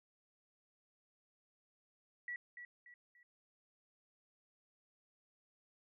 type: tone with echo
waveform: sine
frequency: 1940 Hz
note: B6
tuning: 31 cents flat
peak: -40 dBFS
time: 2.28-2.36 s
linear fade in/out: 2 ms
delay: 290 ms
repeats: 3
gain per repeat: -8 dB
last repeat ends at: 3.23 s
effects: none